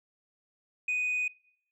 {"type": "tone", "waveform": "sine", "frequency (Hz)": 2489, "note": "D#7", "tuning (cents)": 0, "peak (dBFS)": -25, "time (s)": [0.88, 1.28], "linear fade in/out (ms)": 5, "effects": ["noise-tail reverb RT60 0.7 s tail -23 dB re dry", "tanh soft clip ceiling -25 dBFS"]}